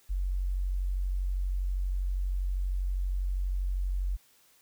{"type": "tone", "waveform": "sine", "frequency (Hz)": 46.25, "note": "F#1", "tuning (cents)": 0, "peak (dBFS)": -27, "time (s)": [0.09, 4.17], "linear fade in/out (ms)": 20, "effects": ["white hiss -63 dBFS RMS until 4.61 s"]}